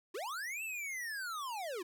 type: linear two-way sweep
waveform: square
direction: up then down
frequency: 322.3 to 2700 to 322.3 Hz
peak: -39 dBFS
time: 0.14-1.83 s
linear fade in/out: 10 ms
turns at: 0.63 s
effects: none

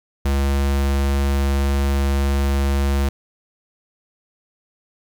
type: tone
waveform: square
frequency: 69.3 Hz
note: C#2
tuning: in tune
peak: -17 dBFS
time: 0.25-3.09 s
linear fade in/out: 5 ms
effects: 9-bit

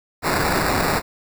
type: noise with sample-and-hold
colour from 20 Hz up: violet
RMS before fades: -20 dBFS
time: 0.22-1.02 s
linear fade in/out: 50 ms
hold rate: 3150 Hz
effects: none

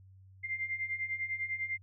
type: beating tone pair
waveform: sine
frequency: 2092 / 2102 Hz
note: C7 / C7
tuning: -1 / +7 cents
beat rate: 10 Hz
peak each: -39 / -35 dBFS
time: 0.43-1.78 s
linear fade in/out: 20 ms
effects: added 95 Hz sine -54 dBFS peak until 1.82 s

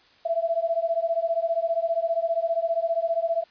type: beating tone pair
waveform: sine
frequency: 659.3 / 674.3 Hz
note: E5 / E5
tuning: 0 / +39 cents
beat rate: 15 Hz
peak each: -25 dBFS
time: 0.25-3.44 s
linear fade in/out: 10 ms
effects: white hiss -57 dBFS RMS until 3.5 s + resampled to 11025 Hz

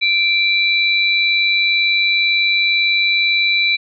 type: tone pair together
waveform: sine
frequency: 2349 / 3951 Hz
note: D7 / B7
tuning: 0 / 0 cents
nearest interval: major sixth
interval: 900 cents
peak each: -14 / -17 dBFS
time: 0.01-3.77 s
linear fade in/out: 20 ms
effects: none

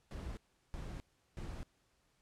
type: noise bursts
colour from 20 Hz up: brown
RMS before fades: -44 dBFS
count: 3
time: 0.11-1.63 s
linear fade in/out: 0 ms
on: 260 ms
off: 370 ms
effects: pink hiss -75 dBFS RMS until 2.21 s + low-pass 10000 Hz 12 dB/octave

